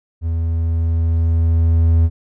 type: tone with level ramp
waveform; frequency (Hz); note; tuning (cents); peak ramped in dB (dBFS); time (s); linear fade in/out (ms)
triangle; 82.41; E2; 0; -15 to -7; 0.21-2.1; 50
effects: none